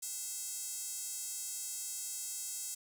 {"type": "tone with high-pass filter", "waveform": "square", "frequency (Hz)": 294, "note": "D4", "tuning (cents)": 2, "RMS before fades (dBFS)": -41, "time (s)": [0.02, 2.75], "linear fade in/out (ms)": 10, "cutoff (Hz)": 7500, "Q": 2.4, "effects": ["11-bit"]}